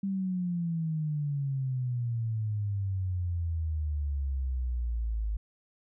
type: exponential sweep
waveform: sine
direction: down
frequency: 198 to 51.91 Hz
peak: -28 dBFS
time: 0.03-5.37 s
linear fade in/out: 5 ms
effects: none